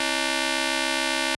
5% pulse ring-modulated tone, 296.6 Hz, D4, 17 cents sharp, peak -8 dBFS, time 0-1.35 s, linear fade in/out 2 ms, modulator 1220 Hz, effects high-pass 80 Hz 12 dB/octave + resampled to 24000 Hz

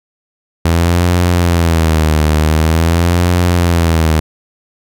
sawtooth tone with vibrato, 82.41 Hz, E2, in tune, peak -5 dBFS, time 0.65-4.2 s, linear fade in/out 5 ms, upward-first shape sine, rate 0.46 Hz, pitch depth 120 cents each way, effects none

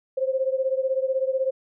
sine beating tone pair, 522 / 538 Hz, C5 / C5, -4 / +48 cents, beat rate 16 Hz, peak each -23 / -26 dBFS, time 0.17-1.51 s, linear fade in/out 10 ms, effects none

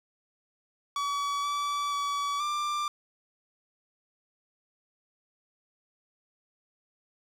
45% pulse tone with pitch steps, 1138 / 1153 / 1142 / 1185 Hz, C#6 / D6 / D6 / D6, +45 / -32 / -49 / +15 cents, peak -28 dBFS, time 0.96-2.88 s, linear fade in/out 2 ms, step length 480 ms, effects low-pass 7000 Hz 12 dB/octave + 9-bit

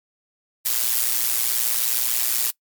blue noise with amplitude modulation, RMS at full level -18 dBFS, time 0.65-2.51 s, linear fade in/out 10 ms, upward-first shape sine, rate 119 Hz, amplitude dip 75%, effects noise-tail reverb RT60 0.1 s tail -22 dB re dry + MP3 96 kbps

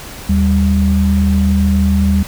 sine tone pair together, 77.78 / 195.99 Hz, D#2 / G3, 0 / 0 cents, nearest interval octave + major third, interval 1600 cents, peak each -12 dBFS, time 0.29-2.23 s, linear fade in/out 5 ms, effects pink hiss -31 dBFS RMS until 2.27 s

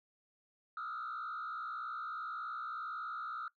sine tone with frequency modulation, 1318.5 Hz, E6, in tune, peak -37 dBFS, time 0.77-3.48 s, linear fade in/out 2 ms, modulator 61.7 Hz, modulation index 1.5, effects noise-tail reverb RT60 0.1 s tail -20 dB re dry + tanh soft clip ceiling -36 dBFS

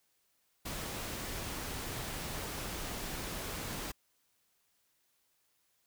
pink noise, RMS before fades -40 dBFS, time 0.65-3.92 s, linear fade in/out 10 ms, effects white hiss -75 dBFS RMS until 5.86 s

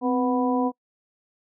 harmonic tone with a mistuned harmonic, 246.9 Hz, B3, in tune, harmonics 1 / 2 / 3 / 4, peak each -22 / -27 / -28 / -29 dBFS, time 0.01-0.72 s, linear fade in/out 50 ms, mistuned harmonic 1, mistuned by +67 cents, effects noise-tail reverb RT60 0.1 s tail -25 dB re dry

